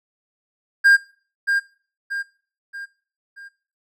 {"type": "tone with echo", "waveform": "triangle", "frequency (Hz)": 1606, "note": "G6", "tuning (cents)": 41, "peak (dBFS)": -8, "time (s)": [0.84, 0.97], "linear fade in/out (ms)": 20, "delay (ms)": 630, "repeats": 4, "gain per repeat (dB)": -7, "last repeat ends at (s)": 3.49, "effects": ["noise-tail reverb RT60 0.4 s tail -17 dB re dry"]}